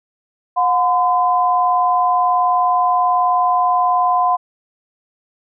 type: tone pair together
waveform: sine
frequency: 722.3 / 1019 Hz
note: F#5 / C6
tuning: -42 / -46 cents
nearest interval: tritone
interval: 596 cents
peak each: -15 dBFS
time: 0.56-4.37 s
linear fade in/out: 20 ms
effects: none